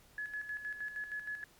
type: tone with tremolo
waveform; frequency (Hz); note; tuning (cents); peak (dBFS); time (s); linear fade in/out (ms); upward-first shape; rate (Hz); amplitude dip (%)
sine; 1700; G#6; +40; -36; 0.18-1.44; 2; square; 6.4; 60
effects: pink hiss -63 dBFS RMS until 1.59 s + MP3 96 kbps